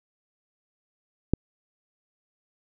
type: click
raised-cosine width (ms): 3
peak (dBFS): -7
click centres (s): 1.336
effects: none